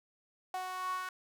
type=tone with high-pass filter sweep; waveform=sawtooth; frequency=370 Hz; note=F#4; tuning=in tune; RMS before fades=-38 dBFS; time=0.54-1.09 s; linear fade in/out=2 ms; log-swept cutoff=800 to 1300 Hz; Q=8; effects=none